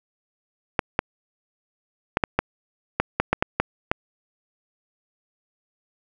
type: clicks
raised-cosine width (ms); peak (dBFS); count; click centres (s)
0.5; -3; 11; 0.792 / 0.991 / 2.171 / 2.238 / 2.39 / 3 / 3.2 / 3.33 / 3.425 / 3.6 / 3.915
effects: none